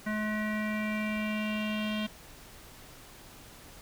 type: tone with low-pass filter sweep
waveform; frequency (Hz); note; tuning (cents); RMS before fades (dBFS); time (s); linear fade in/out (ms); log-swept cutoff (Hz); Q
square; 213.4; G#3; +47; -32; 0.06-2.07; 10; 1800 to 3200; 4.8
effects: pink hiss -51 dBFS RMS until 3.81 s